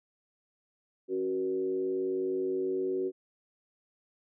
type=tone with frequency modulation; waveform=sine; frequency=375.2 Hz; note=F#4; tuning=24 cents sharp; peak=-28 dBFS; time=1.08-3.12 s; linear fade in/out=50 ms; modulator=99.1 Hz; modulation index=0.65; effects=none